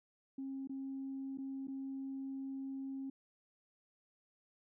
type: tone with dropouts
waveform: sine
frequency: 269.5 Hz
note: C#4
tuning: 49 cents flat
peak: -39 dBFS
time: 0.38-3.1 s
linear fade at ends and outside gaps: 5 ms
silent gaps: 0.674-0.694 / 1.375-1.384 / 1.672-1.681 s
effects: tanh soft clip ceiling -35 dBFS